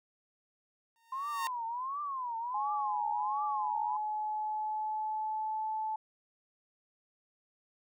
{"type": "tone with exponential growth", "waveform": "sawtooth", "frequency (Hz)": 919, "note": "A#5", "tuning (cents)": -25, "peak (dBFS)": -28, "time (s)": [0.96, 1.47], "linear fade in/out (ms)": 0, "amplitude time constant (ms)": 110}
{"type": "tone with vibrato", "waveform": "sine", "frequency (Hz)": 1033, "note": "C6", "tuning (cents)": -22, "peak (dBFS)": -34, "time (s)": [1.12, 3.97], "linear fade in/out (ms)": 5, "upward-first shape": "triangle", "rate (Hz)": 1.4, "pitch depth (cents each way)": 250}
{"type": "tone with pitch glide", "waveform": "sine", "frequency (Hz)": [840, 870.1], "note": ["G#5", "A5"], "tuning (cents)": [19, -20], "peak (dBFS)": -32, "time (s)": [2.54, 5.96], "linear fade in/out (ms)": 5, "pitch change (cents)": 61, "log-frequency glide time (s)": [2.97, 5.69]}
{"effects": []}